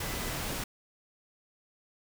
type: tone in noise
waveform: sine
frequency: 2000 Hz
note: B6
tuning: 21 cents sharp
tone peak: -46 dBFS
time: 0.01-0.33 s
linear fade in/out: 5 ms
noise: pink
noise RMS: -35 dBFS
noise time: 0-0.64 s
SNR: -14 dB
effects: none